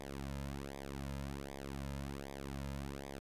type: tone with flanger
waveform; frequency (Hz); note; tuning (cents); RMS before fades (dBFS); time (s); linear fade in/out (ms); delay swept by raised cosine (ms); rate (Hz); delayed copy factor
sawtooth; 69; C#2; -7; -44; 0-3.19; 0; 0.7 to 2.7; 1.3; -1
effects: resampled to 32000 Hz